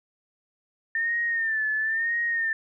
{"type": "tone with vibrato", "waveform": "sine", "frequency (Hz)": 1802, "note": "A6", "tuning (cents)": 41, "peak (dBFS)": -23, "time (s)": [0.95, 2.53], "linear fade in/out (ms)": 2, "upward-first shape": "sine", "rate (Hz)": 0.99, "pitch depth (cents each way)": 71, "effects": []}